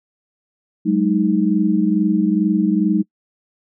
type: tone cluster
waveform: sine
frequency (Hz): 189.3 / 211.6 / 312.2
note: F#3 / G#3 / D#4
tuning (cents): +40 / +33 / +6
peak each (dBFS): -18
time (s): 0.85-3.03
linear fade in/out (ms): 20
effects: noise-tail reverb RT60 0.1 s tail -26 dB re dry